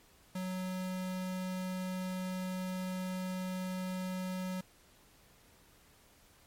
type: tone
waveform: square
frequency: 185 Hz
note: F#3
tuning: in tune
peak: -36 dBFS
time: 0.35-4.61 s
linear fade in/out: 5 ms
effects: pink hiss -63 dBFS RMS until 6.46 s + MP3 64 kbps